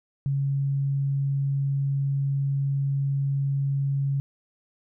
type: tone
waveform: sine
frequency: 138.59 Hz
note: C#3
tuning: in tune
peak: -22 dBFS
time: 0.26-4.2 s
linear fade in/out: 0 ms
effects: none